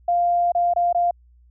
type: tone with dropouts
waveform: sine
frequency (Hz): 698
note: F5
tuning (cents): -1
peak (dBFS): -16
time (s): 0.08-1.11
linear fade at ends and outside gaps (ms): 5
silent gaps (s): 0.52-0.549 / 0.737-0.761 / 0.928-0.947
effects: added 60 Hz sine -50 dBFS peak until 1.5 s